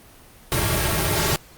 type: noise with comb filter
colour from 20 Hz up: pink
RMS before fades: -21 dBFS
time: 0.52-1.36 s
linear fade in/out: 0 ms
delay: 4 ms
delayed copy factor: -0.95
effects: pink hiss -48 dBFS RMS until 1.57 s + Opus 32 kbps